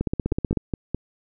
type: two click trains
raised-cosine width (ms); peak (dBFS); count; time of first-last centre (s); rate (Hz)
3; -11 / -10; 4 / 10; 0.32-0.946 / 0.01-0.573; 4.79 / 16
effects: none